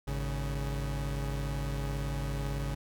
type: tone pair together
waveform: 40% pulse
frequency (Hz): 52.18 / 138.59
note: G#1 / C#3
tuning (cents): +9 / 0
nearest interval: octave + perfect fourth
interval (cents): 1691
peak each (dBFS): -33 / -34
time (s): 0.07-2.75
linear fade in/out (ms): 10
effects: none